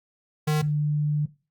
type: tone pair in turn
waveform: square / sine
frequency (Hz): 152.4 / 148.83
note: D#3 / D3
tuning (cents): -36 / +23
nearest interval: unison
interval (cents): 41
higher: first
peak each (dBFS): -21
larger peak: neither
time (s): 0.47-0.62 / 0.62-1.26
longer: second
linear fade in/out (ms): 10
effects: noise-tail reverb RT60 0.3 s tail -18 dB re dry + Opus 48 kbps